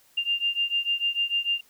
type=beating tone pair; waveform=sine; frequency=2794 / 2800.7 Hz; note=F7 / F7; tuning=0 / +4 cents; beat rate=6.7 Hz; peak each=-26 / -27 dBFS; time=0.17-1.61 s; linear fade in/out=10 ms; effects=white hiss -60 dBFS RMS until 1.69 s